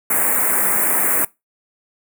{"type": "band-stop noise", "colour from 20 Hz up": "white", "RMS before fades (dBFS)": -17, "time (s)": [0.1, 1.25], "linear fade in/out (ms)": 5, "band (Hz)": [2200, 8200], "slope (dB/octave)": 48, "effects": ["noise-tail reverb RT60 0.2 s tail -21 dB re dry", "high-pass 200 Hz 12 dB/octave"]}